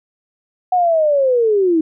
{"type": "linear sweep", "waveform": "sine", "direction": "down", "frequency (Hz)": [741, 309.1], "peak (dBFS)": -11, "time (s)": [0.72, 1.81], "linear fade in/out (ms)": 5, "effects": []}